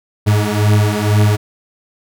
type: beating tone pair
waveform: 40% pulse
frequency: 103.83 / 105.93 Hz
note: G#2 / G#2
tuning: 0 / +35 cents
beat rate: 2.1 Hz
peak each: -13 dBFS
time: 0.26-1.37 s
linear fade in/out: 20 ms
effects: none